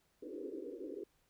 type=band-pass noise; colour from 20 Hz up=white; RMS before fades=-45 dBFS; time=0.22-1.04 s; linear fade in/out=5 ms; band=270 to 500 Hz; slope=96 dB/octave; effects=pink hiss -75 dBFS RMS until 1.29 s